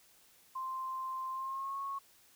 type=tone with pitch glide; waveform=sine; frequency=1046 to 1100.5 Hz; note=C6 to C#6; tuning=-1 to -13 cents; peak=-36 dBFS; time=0.55-1.99 s; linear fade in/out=10 ms; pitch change=+88 cents; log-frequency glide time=1.31-1.78 s; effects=white hiss -64 dBFS RMS until 2.35 s